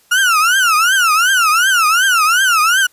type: tone with vibrato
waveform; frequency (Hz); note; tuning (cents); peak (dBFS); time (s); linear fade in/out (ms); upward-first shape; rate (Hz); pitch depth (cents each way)
35% pulse; 1396.9; F6; 0; -8; 0.11-2.87; 10; triangle; 2.7; 250
effects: white hiss -53 dBFS RMS until 2.92 s + resampled to 32000 Hz